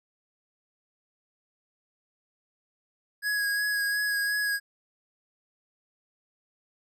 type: tone with vibrato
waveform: square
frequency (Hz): 1661.2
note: G#6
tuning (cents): 0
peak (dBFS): -26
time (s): 3.22-4.6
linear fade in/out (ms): 50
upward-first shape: sine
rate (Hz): 2.8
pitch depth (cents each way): 19
effects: none